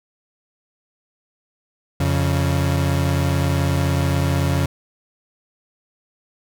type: tone pair together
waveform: 35% pulse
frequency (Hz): 87.31 / 138.59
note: F2 / C#3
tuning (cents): 0 / 0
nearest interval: minor sixth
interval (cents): 800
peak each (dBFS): -18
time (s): 2-4.66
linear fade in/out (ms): 5
effects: none